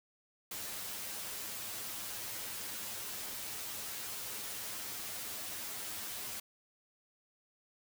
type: noise with comb filter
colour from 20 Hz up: white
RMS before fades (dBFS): -42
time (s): 0.51-6.4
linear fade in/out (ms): 5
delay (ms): 9.5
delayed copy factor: +0.9
effects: none